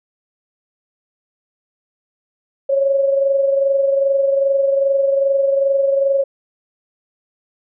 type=tone pair together; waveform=sine; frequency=548 / 570.5 Hz; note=C#5 / C#5; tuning=-20 / +50 cents; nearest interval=minor second; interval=70 cents; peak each=-13 / -23 dBFS; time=2.69-6.24 s; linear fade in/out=10 ms; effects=none